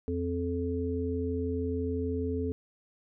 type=harmonic tone; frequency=86.8 Hz; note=F2; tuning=10 cents flat; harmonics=1 / 3 / 5; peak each=-33 / -33 / -33 dBFS; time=0.08-2.52 s; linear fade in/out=0 ms; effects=none